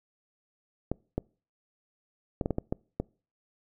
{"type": "clicks", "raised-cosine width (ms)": 2, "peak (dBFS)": -15, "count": 8, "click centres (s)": [0.916, 1.18, 2.412, 2.459, 2.507, 2.584, 2.725, 3], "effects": ["noise-tail reverb RT60 0.4 s tail -26 dB re dry"]}